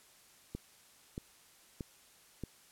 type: click train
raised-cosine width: 3 ms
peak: -26 dBFS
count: 4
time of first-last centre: 0.55-2.437 s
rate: 1.59 Hz
effects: white hiss -62 dBFS RMS until 2.71 s + low-pass 12000 Hz 12 dB/octave